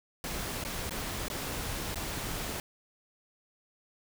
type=noise with dropouts; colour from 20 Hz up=pink; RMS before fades=-36 dBFS; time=0.24-2.6 s; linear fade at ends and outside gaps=1 ms; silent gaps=0.639-0.649 / 0.895-0.908 / 1.283-1.3 / 1.945-1.957 s; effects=none